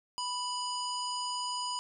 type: harmonic tone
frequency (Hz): 987.8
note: B5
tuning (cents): 0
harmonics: 1 / 3 / 5 / 7 / 9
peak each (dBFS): -35 / -41 / -38 / -44 / -47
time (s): 0.18-1.79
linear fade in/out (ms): 0
effects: none